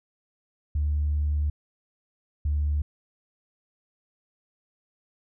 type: tone pair in turn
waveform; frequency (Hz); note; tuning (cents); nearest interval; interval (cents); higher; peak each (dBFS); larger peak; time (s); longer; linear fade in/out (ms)
sine; 74.1 / 73.79; D2 / D2; +16 / +9; unison; 7; first; -21; neither; 0.75-1.5 / 2.45-2.82; first; 5
effects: tanh soft clip ceiling -18 dBFS